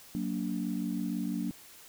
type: chord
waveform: sine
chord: Gb augmented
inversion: none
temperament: just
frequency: 185 / 231.2 / 289.1 Hz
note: Gb3 / Bb3 / D4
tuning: 0 / -14 / -27 cents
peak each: -34 / -34 / -35 dBFS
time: 0.15-1.51 s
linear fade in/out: 0 ms
effects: tanh soft clip ceiling -21 dBFS + white hiss -53 dBFS RMS until 1.88 s